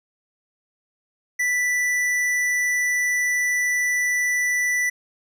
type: tone with tanh clipping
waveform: sine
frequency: 1975.5 Hz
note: B6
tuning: in tune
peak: -21 dBFS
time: 1.39-4.9 s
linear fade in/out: 10 ms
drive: 14 dB
effects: none